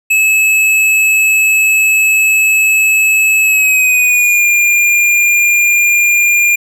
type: tone with pitch glide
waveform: square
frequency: 2594 to 2406 Hz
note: E7 to D7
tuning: -28 to +41 cents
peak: -8 dBFS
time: 0.1-6.56 s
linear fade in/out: 10 ms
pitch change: -131 cents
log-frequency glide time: 3.42-4.46 s
effects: none